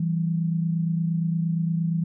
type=tone pair together; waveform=sine; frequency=164.81 / 193.43 Hz; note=E3 / G3; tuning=0 / -23 cents; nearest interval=minor third; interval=277 cents; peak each=-22 / -30 dBFS; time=0-2.04 s; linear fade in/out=5 ms; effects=none